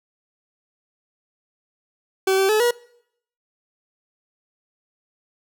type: tone with pitch steps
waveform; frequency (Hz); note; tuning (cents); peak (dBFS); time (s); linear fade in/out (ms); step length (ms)
40% pulse; 382.5 / 386.4 / 429.5 / 480.5; G4 / G4 / A4 / B4; -42 / -25 / -42 / -48; -15; 2.27-2.71; 5; 110
effects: noise-tail reverb RT60 0.7 s tail -23 dB re dry